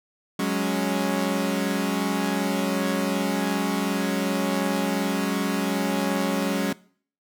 sawtooth chord, F# suspended second, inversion none, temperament equal, 185 / 207.7 / 277.2 Hz, F#3 / G#3 / C#4, 0 / 0 / 0 cents, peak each -23 dBFS, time 0.39-6.73 s, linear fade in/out 5 ms, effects noise-tail reverb RT60 0.5 s tail -21 dB re dry

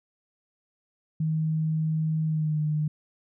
sine tone with pitch glide, 157.7 to 152.24 Hz, D#3 to D#3, +24 to -37 cents, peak -23 dBFS, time 1.2-2.88 s, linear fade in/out 5 ms, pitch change -61 cents, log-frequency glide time 2.26-2.6 s, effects none

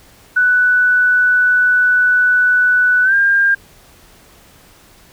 sine tone with pitch glide, 1487 to 1603 Hz, F#6 to G6, +8 to +38 cents, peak -9 dBFS, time 0.36-3.55 s, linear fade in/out 10 ms, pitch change +130 cents, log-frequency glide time 3.03-3.14 s, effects pink hiss -46 dBFS RMS until 5.12 s

